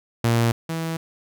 sawtooth tone pair in turn, 116.54 / 163.35 Hz, A#2 / E3, 0 / -15 cents, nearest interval tritone, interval 585 cents, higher second, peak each -13 / -21 dBFS, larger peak first, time 0.24-0.52 / 0.69-0.97 s, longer neither, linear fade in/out 5 ms, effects none

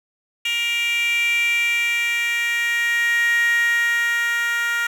10% pulse tone with high-pass filter sweep, 470 Hz, A#4, 14 cents sharp, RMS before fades -20 dBFS, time 0.45-4.87 s, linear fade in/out 5 ms, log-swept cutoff 2600 to 1600 Hz, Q 7.6, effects none

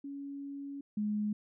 sine tone pair in turn, 280.2 / 209.9 Hz, C#4 / G#3, +19 / +19 cents, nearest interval perfect fourth, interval 500 cents, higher first, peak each -39 / -30 dBFS, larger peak second, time 0.04-0.81 / 0.97-1.33 s, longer first, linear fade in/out 5 ms, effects none

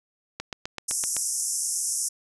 click train, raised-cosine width 0.2 ms, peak -14 dBFS, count 7, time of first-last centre 0.4-1.166 s, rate 7.83 Hz
white band-pass noise, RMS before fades -28 dBFS, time 0.88-2.09 s, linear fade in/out 10 ms, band 5400 to 11000 Hz, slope 96 dB/octave
effects none

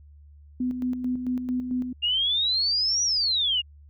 sine tone with tremolo, 251.1 Hz, B3, 29 cents sharp, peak -23 dBFS, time 0.6-1.93 s, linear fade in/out 5 ms, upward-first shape square, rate 4.5 Hz, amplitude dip 50%
sine exponential two-way sweep, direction up then down, 2794 to 5870 to 2794 Hz, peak -21 dBFS, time 2.02-3.62 s, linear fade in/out 20 ms, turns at 3.03 s
effects added 73 Hz sine -47 dBFS peak until 3.89 s

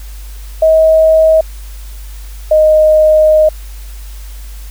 sine tone pair in turn, 637 / 620.3 Hz, D#5 / D#5, +41 / -5 cents, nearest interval unison, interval 46 cents, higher first, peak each -4 dBFS, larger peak neither, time 0.62-1.41 / 2.51-3.49 s, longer second, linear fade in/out 5 ms, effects added 50 Hz sine -25 dBFS peak until 4.7 s + white hiss -39 dBFS RMS until 4.7 s

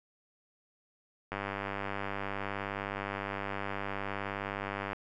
click train, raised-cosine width 0.5 ms, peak -20 dBFS, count 360, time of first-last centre 1.32-4.932 s, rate 99.4 Hz, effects none

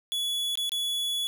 45% pulse tone with dropouts, 3400 Hz, G#7, 40 cents sharp, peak -27 dBFS, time 0.12-1.27 s, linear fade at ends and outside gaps 0 ms, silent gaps 0.555-0.574 / 0.694-0.719 s, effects none

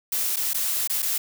blue noise with dropouts, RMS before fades -25 dBFS, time 0.12-1.18 s, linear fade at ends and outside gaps 5 ms, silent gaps 0.361-0.367 / 0.534-0.544 / 0.875-0.897 / 1.022-1.026 s, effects none

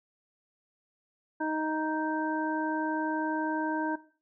harmonic tone, 312 Hz, D#4, 5 cents sharp, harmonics 1 / 2 / 3 / 5, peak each -31 / -37 / -33 / -36 dBFS, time 1.4-3.96 s, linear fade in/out 10 ms, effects noise-tail reverb RT60 0.4 s tail -17 dB re dry

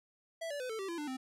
square tone with pitch steps, 659.3 / 577.3 / 505.5 / 442.6 / 387.5 / 339.3 / 297.1 / 260.1 Hz, E5 / D5 / B4 / A4 / G4 / F4 / D4 / C4, 0 / -30 / +40 / +10 / -20 / -50 / +20 / -10 cents, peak -38 dBFS, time 0.41-1.17 s, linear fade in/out 10 ms, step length 95 ms, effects low-pass 11000 Hz 12 dB/octave

